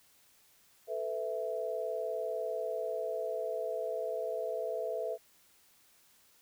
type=chord; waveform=sine; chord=A suspended second; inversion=none; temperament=equal with one note detuned; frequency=440 / 500.2 / 659.3 Hz; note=A4 / B4 / E5; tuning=0 / +22 / 0 cents; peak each=-38 / -38 / -36 dBFS; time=0.87-5.18 s; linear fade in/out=50 ms; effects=white hiss -65 dBFS RMS until 6.41 s